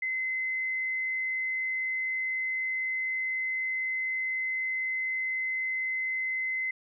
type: tone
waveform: sine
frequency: 2051 Hz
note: C7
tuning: 35 cents flat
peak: -28 dBFS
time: 0.02-6.71 s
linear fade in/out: 5 ms
effects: none